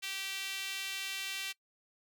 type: tone with high-pass filter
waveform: sawtooth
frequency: 388.3 Hz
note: G4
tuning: 16 cents flat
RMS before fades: -39 dBFS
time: 0.02-1.53 s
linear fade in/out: 20 ms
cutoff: 2700 Hz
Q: 1.9
effects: noise-tail reverb RT60 0.1 s tail -22 dB re dry